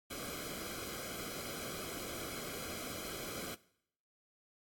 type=noise with comb filter; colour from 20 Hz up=pink; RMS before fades=-43 dBFS; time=0.1-3.55 s; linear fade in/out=10 ms; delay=1.1 ms; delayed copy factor=-0.8; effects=noise-tail reverb RT60 0.7 s tail -20 dB re dry + AAC 64 kbps